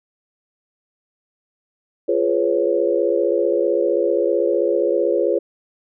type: chord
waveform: sine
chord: C# dominant seventh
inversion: first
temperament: just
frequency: 346.5 / 415.8 / 498.9 / 554.4 Hz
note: E#4 / G#4 / B4 / C#5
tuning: -14 / +2 / +17 / 0 cents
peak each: -21 dBFS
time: 2.08-5.39 s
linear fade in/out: 10 ms
effects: none